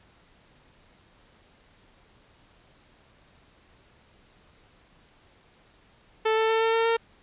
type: tone with pitch steps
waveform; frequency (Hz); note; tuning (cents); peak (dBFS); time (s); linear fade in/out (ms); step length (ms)
sawtooth; 440 / 443.6 / 447.2 / 450.8 / 454.5 / 458.2; A4 / A4 / A4 / A4 / A#4 / A#4; 0 / +14 / +28 / +42 / -44 / -30; -17; 6.25-6.97; 10; 120
effects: pink hiss -59 dBFS RMS until 7.22 s + resampled to 8000 Hz